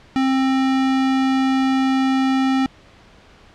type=tone; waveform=square; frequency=264.8 Hz; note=C4; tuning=21 cents sharp; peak=-16 dBFS; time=0.16-2.66 s; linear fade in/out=0 ms; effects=pink hiss -48 dBFS RMS until 3.54 s + low-pass 4000 Hz 12 dB/octave